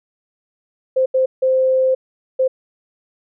sine tone bursts at uneven times, 521 Hz, C5, 7 cents flat, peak -12 dBFS, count 4, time 0.96-1.06 / 1.14-1.26 / 1.42-1.95 / 2.39-2.48 s, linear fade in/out 10 ms, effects none

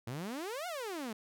sawtooth exponential two-way sweep, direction up then down, 110.5 to 744 to 206.9 Hz, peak -34 dBFS, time 0.07-1.13 s, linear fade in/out 5 ms, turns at 0.67 s, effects none

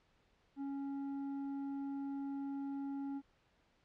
triangle tone with tanh clipping, 277.2 Hz, C#4, in tune, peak -40 dBFS, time 0.56-3.22 s, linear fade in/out 50 ms, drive 11 dB, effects pink hiss -73 dBFS RMS until 3.84 s + low-pass 4000 Hz 12 dB/octave

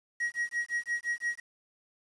triangle tone with tremolo, 1900 Hz, A#6, 33 cents sharp, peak -25 dBFS, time 0.2-1.4 s, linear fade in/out 5 ms, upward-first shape sine, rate 5.8 Hz, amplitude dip 100%, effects resampled to 22050 Hz + 9-bit

